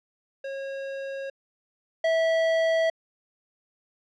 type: tone pair in turn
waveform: square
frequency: 545 / 652.7 Hz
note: C#5 / E5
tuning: -29 / -17 cents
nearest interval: minor third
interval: 312 cents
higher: second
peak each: -32 / -21 dBFS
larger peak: second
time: 0.44-1.3 / 2.04-2.9 s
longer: neither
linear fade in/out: 5 ms
effects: low-pass 3000 Hz 12 dB/octave